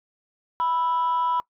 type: tone pair together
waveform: sine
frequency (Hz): 986.4 / 1318.5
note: B5 / E6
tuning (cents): -2 / 0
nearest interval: perfect fourth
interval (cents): 502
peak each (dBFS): -20 / -28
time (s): 0.6-1.4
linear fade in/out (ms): 0
effects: noise-tail reverb RT60 0.1 s tail -22 dB re dry + tanh soft clip ceiling -17 dBFS